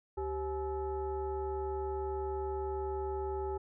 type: tone with frequency modulation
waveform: sine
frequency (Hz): 389.2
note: G4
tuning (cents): -12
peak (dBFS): -33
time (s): 0.17-3.58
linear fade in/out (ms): 10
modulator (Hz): 460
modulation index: 1
effects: none